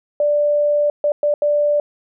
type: tone bursts at uneven times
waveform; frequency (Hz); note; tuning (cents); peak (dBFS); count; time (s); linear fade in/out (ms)
sine; 588; D5; +2; -13; 4; 0.2-0.9 / 1.04-1.12 / 1.23-1.34 / 1.42-1.8; 2
effects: none